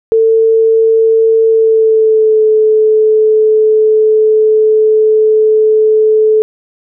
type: tone with pitch glide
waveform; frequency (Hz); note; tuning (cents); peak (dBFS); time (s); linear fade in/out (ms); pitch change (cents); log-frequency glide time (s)
sine; 447.8 to 433.5; A4 to A4; +30 to -26; -5; 0.12-6.42; 0; -56; 1.48-2.43
effects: none